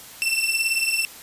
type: beating tone pair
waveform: sawtooth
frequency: 2674 / 2692 Hz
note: E7 / E7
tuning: +24 / +36 cents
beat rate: 18 Hz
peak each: -20 dBFS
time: 0.22-1.05 s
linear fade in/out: 0 ms
effects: white hiss -42 dBFS RMS until 1.22 s + resampled to 32000 Hz